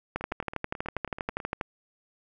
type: two click trains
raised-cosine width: 0.5 ms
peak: -23 / -14 dBFS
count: 12 / 19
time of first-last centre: 0.21-1.402 / 0.16-1.612 s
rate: 9.23 / 12.4 Hz
effects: none